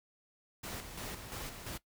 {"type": "noise with tremolo", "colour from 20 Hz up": "pink", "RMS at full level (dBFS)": -42, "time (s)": [0.63, 1.78], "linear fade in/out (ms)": 10, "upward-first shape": "square", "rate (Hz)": 2.9, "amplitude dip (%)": 50, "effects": ["noise-tail reverb RT60 0.1 s tail -18 dB re dry"]}